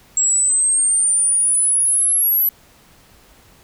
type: exponential sweep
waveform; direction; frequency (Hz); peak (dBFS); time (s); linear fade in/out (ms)
sine; up; 7590 to 11850; -13; 0.17-2.49; 2
effects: pink hiss -50 dBFS RMS until 3.63 s